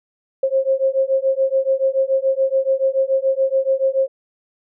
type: beating tone pair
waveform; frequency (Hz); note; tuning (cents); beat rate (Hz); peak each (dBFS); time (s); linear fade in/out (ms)
sine; 531 / 538; C5 / C5; +25 / +48; 7; -18; 0.43-4.08; 5
effects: none